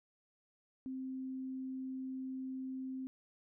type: tone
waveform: sine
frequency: 261.6 Hz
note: C4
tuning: in tune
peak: -39 dBFS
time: 0.86-3.07 s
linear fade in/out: 0 ms
effects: none